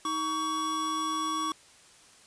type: tone pair together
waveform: square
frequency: 315.3 / 1126.8 Hz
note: D#4 / C#6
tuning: +23 / +28 cents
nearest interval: octave + minor seventh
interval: 2205 cents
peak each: -36 / -30 dBFS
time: 0.05-1.52 s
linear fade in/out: 2 ms
effects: white hiss -56 dBFS RMS until 2.26 s + resampled to 22050 Hz